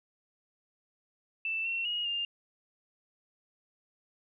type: tone with pitch steps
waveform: sine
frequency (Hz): 2656 / 2717 / 2881 / 2806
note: E7 / F7 / F#7 / F7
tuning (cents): +12 / -48 / -47 / +8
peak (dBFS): -30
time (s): 1.45-2.25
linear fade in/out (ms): 2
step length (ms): 200
effects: none